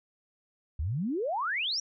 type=exponential sweep; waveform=sine; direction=up; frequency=67 to 5920 Hz; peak=-28 dBFS; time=0.79-1.8 s; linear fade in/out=5 ms; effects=none